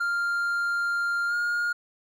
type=tone with pitch glide; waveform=triangle; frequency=1396.9 to 1422.1 Hz; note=F6 to F6; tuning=0 to +31 cents; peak=-22 dBFS; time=0-1.73 s; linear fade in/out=10 ms; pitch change=+31 cents; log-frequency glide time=1.28-1.34 s; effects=none